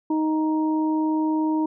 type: harmonic tone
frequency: 312.3 Hz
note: D#4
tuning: 7 cents sharp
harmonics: 1 / 2 / 3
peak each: -20 / -36 / -29 dBFS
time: 0.1-1.66 s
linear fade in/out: 5 ms
effects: none